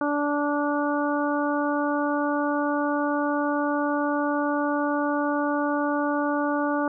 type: harmonic tone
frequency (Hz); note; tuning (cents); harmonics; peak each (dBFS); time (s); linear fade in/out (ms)
291.1; D4; -15; 1 / 2 / 3 / 4 / 5; -25 / -28 / -30 / -31 / -32; 0.01-6.88; 2
effects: none